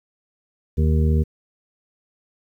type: harmonic tone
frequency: 77.8 Hz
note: D#2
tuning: in tune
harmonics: 1 / 2 / 3 / 5 / 6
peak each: -16 / -22 / -26 / -30 / -32 dBFS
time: 0.77-1.24 s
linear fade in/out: 20 ms
effects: 9-bit